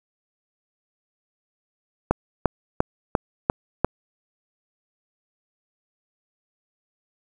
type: click train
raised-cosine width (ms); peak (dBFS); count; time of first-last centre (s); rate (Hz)
1; -3; 6; 2.11-3.846; 2.88
effects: 7-bit